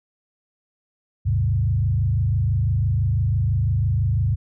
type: tone with frequency modulation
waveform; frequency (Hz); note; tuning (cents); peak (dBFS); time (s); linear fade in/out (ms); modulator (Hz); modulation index
sine; 102.6; G#2; -21; -17; 1.25-4.36; 20; 26; 1.2
effects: none